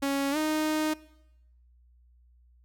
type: tone with pitch glide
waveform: sawtooth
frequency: 277.2 to 309.4 Hz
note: C#4 to D#4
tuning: 0 to -10 cents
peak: -22 dBFS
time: 0.02-0.94 s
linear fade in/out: 10 ms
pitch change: +190 cents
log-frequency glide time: 0.31-0.37 s
effects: noise-tail reverb RT60 0.9 s tail -21 dB re dry + added 60 Hz sine -57 dBFS peak until 2.64 s